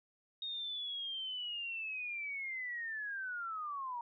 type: linear sweep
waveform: sine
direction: down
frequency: 3729 to 932.3 Hz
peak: -38 dBFS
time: 0.42-4.01 s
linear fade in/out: 2 ms
effects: none